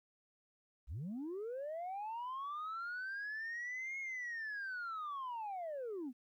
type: linear two-way sweep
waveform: sine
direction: up then down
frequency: 48.58 to 2175 to 229.3 Hz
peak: -38 dBFS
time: 0.87-6.13 s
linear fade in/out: 50 ms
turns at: 3.99 s
effects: tanh soft clip ceiling -38 dBFS + 13-bit